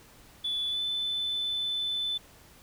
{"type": "tone with pitch glide", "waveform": "sine", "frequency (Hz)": [3457, 3513], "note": ["A7", "A7"], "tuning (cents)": [-31, -3], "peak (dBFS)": -27, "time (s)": [0.44, 2.18], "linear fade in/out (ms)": 10, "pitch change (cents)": 28, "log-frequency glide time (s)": [0.69, 0.81], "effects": ["tanh soft clip ceiling -24 dBFS", "pink hiss -55 dBFS RMS until 2.62 s"]}